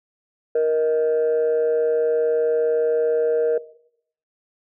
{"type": "tone pair together", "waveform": "sine", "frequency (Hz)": [469.7, 627.3], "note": ["A#4", "D#5"], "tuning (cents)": [13, 14], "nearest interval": "perfect fourth", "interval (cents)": 501, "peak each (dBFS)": [-15, -24], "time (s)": [0.55, 3.58], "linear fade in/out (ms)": 5, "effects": ["noise-tail reverb RT60 0.7 s tail -20 dB re dry", "tanh soft clip ceiling -13 dBFS"]}